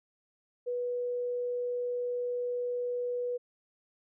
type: tone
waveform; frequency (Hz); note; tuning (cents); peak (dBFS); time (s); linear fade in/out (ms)
sine; 489.4; B4; -16; -30; 0.66-3.38; 20
effects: none